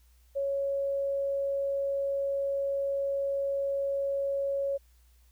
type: tone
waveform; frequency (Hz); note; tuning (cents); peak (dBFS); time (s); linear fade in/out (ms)
sine; 554.4; C#5; 0; -27; 0.35-4.78; 20
effects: added 60 Hz sine -58 dBFS peak until 5.31 s + white hiss -69 dBFS RMS until 5.31 s